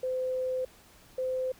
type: tone pair in turn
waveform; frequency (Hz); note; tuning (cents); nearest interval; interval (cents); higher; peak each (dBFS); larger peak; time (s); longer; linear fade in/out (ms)
sine; 513 / 515; C5 / C5; -34 / -28; unison; 6; second; -28; neither; 0.03-0.65 / 1.18-1.52; first; 5
effects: pink hiss -57 dBFS RMS until 1.59 s